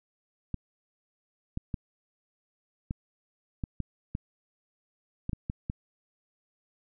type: clicks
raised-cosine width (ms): 5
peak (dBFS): -19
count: 11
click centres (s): 0.543 / 1.574 / 1.742 / 2.909 / 3.638 / 3.803 / 4.151 / 5.294 / 5.332 / 5.499 / 5.699
effects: none